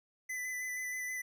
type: tone with vibrato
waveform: square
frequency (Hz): 2004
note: B6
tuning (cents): +25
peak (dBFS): -37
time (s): 0.29-1.22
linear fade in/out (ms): 10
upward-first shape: square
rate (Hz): 6.3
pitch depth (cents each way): 14
effects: none